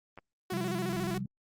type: clicks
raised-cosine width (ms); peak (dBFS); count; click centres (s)
0.5; -32; 2; 0.176 / 0.187
type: tone with vibrato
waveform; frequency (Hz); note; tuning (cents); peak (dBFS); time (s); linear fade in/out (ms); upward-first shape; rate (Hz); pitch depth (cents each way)
sawtooth; 353.5; F4; +21; -30; 0.5-1.18; 5; square; 14; 82
type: chord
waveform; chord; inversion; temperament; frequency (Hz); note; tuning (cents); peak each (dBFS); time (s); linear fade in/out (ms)
sine; C suspended fourth; none; equal; 130.81 / 174.61 / 196; C3 / F3 / G3; 0 / 0 / 0; -38 / -40 / -35; 0.52-1.26; 5
effects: Opus 24 kbps